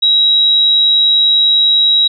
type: tone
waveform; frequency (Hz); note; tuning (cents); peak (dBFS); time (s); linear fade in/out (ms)
sine; 3850; B7; -45; -7; 0.02-2.08; 10
effects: none